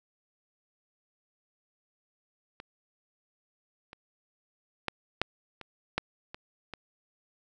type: clicks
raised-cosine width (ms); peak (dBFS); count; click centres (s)
0.3; -26 / -29 / -13 / -9 / -26 / -11 / -24 / -23; 8; 2.601 / 3.931 / 4.883 / 5.216 / 5.613 / 5.98 / 6.345 / 6.737
effects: none